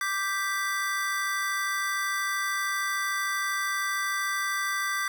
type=chord; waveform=square; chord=G major; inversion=second; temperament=equal; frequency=1174.7 / 1568 / 1975.5 Hz; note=D6 / G6 / B6; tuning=0 / 0 / 0 cents; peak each=-32 dBFS; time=0.01-5.08 s; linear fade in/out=2 ms; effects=none